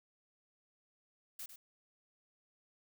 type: noise with echo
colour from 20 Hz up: blue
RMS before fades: -45 dBFS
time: 1.39-1.46 s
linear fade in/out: 5 ms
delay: 100 ms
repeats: 1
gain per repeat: -9 dB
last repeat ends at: 1.56 s
effects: none